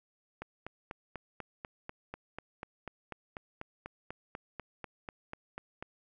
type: click train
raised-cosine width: 0.5 ms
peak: -25 dBFS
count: 23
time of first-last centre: 0.42-5.825 s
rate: 4.07 Hz
effects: none